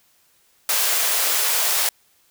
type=high-pass noise; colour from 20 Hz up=white; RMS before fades=-20 dBFS; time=0.69-1.89 s; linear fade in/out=2 ms; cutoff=450 Hz; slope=24 dB/octave; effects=white hiss -60 dBFS RMS until 2.3 s